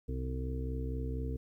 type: harmonic tone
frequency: 64.2 Hz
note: C2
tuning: 32 cents flat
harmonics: 1 / 2 / 4 / 5 / 6 / 7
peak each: -35 / -40 / -43 / -49 / -52 / -44 dBFS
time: 0.08-1.37 s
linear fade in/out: 10 ms
effects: 12-bit